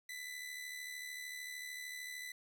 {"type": "tone with amplitude modulation", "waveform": "sawtooth", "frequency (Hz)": 1995, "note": "B6", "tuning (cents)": 17, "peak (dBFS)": -38, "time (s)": [0.09, 2.32], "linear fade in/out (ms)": 5, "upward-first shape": "sine", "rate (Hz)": 73.3, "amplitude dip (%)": 50, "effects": []}